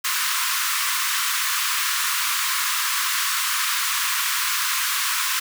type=high-pass noise; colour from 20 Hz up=pink; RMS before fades=-23 dBFS; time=0.04-5.4 s; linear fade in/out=10 ms; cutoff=1000 Hz; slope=96 dB/octave; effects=none